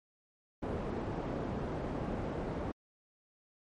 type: low-pass noise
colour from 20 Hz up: white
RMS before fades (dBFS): -37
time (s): 0.62-2.72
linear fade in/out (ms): 10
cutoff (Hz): 490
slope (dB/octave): 12
effects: MP3 48 kbps